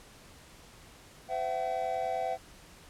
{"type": "tone cluster", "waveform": "triangle", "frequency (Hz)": [513, 671, 761], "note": ["C5", "E5", "F#5"], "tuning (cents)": [-34, 31, 48], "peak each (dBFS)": [-35, -32, -31], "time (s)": [1.28, 2.38], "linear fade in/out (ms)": 50, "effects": ["pink hiss -54 dBFS RMS until 2.89 s", "low-pass 11000 Hz 12 dB/octave"]}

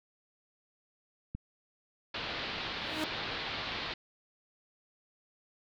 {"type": "click", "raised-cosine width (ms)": 5, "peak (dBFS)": -25, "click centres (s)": 1.35}
{"type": "low-pass noise", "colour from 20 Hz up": "white", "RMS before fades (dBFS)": -38, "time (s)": [2.14, 3.94], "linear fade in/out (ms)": 5, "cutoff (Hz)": 4300, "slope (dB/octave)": 48}
{"type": "tone with exponential growth", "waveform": "sawtooth", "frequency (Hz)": 311.1, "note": "D#4", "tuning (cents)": 0, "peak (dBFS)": -26, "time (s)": [2.75, 3.04], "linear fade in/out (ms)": 0, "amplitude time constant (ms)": 61}
{"effects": []}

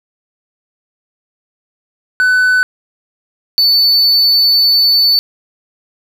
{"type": "tone pair in turn", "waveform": "triangle", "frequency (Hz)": [1500, 4495], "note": ["F#6", "C#8"], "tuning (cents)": [23, 23], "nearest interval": "octave + perfect fifth", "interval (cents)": 1900, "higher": "second", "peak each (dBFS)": -6, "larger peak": "neither", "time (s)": [[2.2, 2.63], [3.58, 5.19]], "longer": "second", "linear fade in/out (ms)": 0, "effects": []}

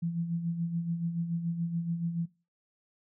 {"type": "tone with tremolo", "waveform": "sine", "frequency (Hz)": 168.9, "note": "E3", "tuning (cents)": 42, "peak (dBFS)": -27, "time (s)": [0.02, 2.26], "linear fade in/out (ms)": 10, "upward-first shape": "sine", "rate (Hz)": 7, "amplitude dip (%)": 60, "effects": ["noise-tail reverb RT60 0.3 s tail -19 dB re dry"]}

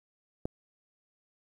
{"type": "click", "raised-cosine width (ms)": 2, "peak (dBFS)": -19, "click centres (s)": 0.455, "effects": ["9-bit"]}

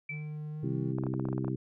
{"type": "tone with exponential decay", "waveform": "sine", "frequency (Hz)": 2321, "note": "D7", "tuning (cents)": -21, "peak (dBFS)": -33, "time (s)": [0.09, 0.37], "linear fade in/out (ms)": 5, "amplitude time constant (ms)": 59}
{"type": "tone with pitch glide", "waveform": "triangle", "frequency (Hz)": [151.5, 157.66], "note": ["D#3", "D#3"], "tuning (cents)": [-46, 23], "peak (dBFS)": -34, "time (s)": [0.09, 0.95], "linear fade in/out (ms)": 50, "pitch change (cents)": 69, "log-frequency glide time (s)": [0.5, 0.78]}
{"type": "harmonic tone", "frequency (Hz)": 65.41, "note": "C2", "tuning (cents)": 0, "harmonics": [2, 3, 4, 5, 6], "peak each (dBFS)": [-33, -38, -39, -37, -41], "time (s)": [0.63, 1.56], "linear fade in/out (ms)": 5}
{"type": "clicks", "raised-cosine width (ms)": 1, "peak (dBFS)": -26, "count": 11, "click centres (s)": [0.985, 1.037, 1.067, 1.139, 1.197, 1.254, 1.287, 1.329, 1.38, 1.446, 1.481]}
{"effects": []}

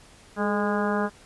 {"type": "harmonic tone with a mistuned harmonic", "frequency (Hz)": 205.2, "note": "G#3", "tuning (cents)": -21, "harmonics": [1, 2, 3, 4, 5, 6, 7, 8], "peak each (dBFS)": [-26, -29, -31, -32, -33, -34, -34, -35], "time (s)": [0.36, 1.1], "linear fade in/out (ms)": 50, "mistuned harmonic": 2, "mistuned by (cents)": 51, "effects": ["pink hiss -52 dBFS RMS until 1.25 s", "resampled to 24000 Hz"]}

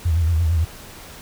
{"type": "tone with vibrato", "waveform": "sine", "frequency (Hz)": 82.41, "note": "E2", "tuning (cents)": 0, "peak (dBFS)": -15, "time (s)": [0.05, 0.65], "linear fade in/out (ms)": 10, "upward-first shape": "sine", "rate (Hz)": 8.8, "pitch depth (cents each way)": 94, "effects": ["pink hiss -40 dBFS RMS until 1.21 s"]}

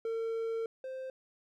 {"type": "tone pair in turn", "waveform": "triangle", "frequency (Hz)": [453.6, 522.6], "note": ["A#4", "C5"], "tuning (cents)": [-47, -2], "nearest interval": "major second", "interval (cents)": 245, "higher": "second", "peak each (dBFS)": [-30, -36], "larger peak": "first", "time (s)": [[0.05, 0.66], [0.84, 1.1]], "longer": "first", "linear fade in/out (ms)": 2, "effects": []}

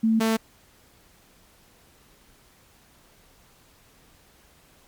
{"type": "tone pair in turn", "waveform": ["sine", "sawtooth"], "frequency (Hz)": [223, 223], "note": ["A3", "A3"], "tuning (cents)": [23, 23], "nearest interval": "unison", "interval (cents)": 0, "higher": "neither", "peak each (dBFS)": [-17, -16], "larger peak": "second", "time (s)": [[0.03, 0.2], [0.2, 0.37]], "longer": "neither", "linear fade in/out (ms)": 10, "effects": ["pink hiss -57 dBFS RMS until 4.87 s", "MP3 96 kbps"]}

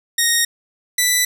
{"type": "tone pair in turn", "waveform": "10% pulse", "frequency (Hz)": [1864.7, 1980.6], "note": ["A#6", "B6"], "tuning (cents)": [0, 4], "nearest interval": "minor second", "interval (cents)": 104, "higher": "second", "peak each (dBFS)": -5, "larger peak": "neither", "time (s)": [[0.18, 0.45], [0.98, 1.25]], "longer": "neither", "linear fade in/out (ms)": 5, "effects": []}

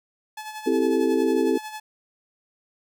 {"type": "tone with tremolo", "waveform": "sawtooth", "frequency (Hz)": 860, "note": "A5", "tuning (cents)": -40, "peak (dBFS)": -28, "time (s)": [0.37, 1.8], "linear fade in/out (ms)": 5, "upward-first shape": "sine", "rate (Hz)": 11, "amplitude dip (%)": 55}
{"type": "chord", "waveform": "sine", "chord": "A minor seventh", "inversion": "first", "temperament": "equal", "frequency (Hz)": [261.6, 329.6, 392, 440], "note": ["C4", "E4", "G4", "A4"], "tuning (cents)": [0, 0, 0, 0], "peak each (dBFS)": -24, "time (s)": [0.66, 1.58], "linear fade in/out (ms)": 10}
{"effects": []}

